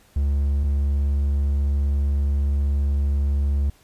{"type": "tone pair in turn", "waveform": "triangle", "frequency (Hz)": [70.6, 70.6], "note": ["C#2", "C#2"], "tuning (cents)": [32, 32], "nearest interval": "unison", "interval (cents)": 0, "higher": "neither", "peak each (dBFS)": -16, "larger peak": "neither", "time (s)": [[0.16, 0.64], [0.64, 3.7]], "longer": "second", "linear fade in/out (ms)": 5, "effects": ["pink hiss -56 dBFS RMS until 3.83 s", "resampled to 32000 Hz"]}